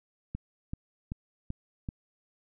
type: click train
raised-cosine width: 5 ms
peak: -22 dBFS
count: 5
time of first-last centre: 0.35-1.888 s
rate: 2.6 Hz
effects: none